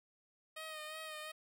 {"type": "tone with vibrato", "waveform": "10% pulse", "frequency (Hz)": 622.3, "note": "D#5", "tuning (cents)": 0, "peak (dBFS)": -36, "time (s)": [0.56, 1.32], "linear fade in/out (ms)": 10, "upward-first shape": "sine", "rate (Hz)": 2.8, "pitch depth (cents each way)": 33, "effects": []}